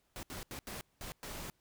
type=noise bursts at uneven times; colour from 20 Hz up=pink; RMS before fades=-44 dBFS; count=6; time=0.16-0.23 / 0.3-0.43 / 0.51-0.59 / 0.67-0.81 / 1.01-1.12 / 1.23-1.5 s; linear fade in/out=0 ms; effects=pink hiss -75 dBFS RMS until 1.6 s